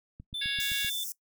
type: click train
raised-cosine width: 5 ms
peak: -32 dBFS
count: 6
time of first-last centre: 0.2-0.847 s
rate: 7.73 Hz
type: tone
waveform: triangle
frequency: 3532 Hz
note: A7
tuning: 6 cents sharp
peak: -30 dBFS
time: 0.34-1.04 s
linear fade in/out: 5 ms
type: harmonic tone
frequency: 554.4 Hz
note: C#5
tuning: in tune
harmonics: 3 / 4 / 5 / 6 / 7 / 8 / 9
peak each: -35 / -38 / -35 / -42 / -41 / -48 / -44 dBFS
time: 0.41-0.9 s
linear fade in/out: 10 ms
type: high-pass noise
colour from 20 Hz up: white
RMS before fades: -37 dBFS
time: 0.6-1.12 s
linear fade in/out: 0 ms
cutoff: 5200 Hz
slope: 96 dB/octave
effects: noise-tail reverb RT60 0.1 s tail -20 dB re dry